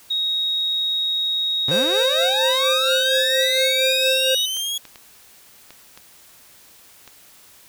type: tone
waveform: sine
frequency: 3771 Hz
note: A#7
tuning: 19 cents sharp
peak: -19 dBFS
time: 0.1-4.46 s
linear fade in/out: 10 ms
type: linear sweep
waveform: sawtooth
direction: up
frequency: 120.4 to 3354 Hz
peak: -20 dBFS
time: 1.68-4.78 s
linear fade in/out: 5 ms
type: tone with tremolo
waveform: square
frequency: 523.3 Hz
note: C5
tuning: in tune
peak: -19 dBFS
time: 1.71-4.35 s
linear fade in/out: 5 ms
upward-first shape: sine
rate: 4.3 Hz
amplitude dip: 50%
type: clicks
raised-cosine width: 0.2 ms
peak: -23 dBFS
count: 6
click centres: 4.568 / 4.853 / 4.958 / 5.706 / 5.975 / 7.077 s
effects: white hiss -49 dBFS RMS until 7.68 s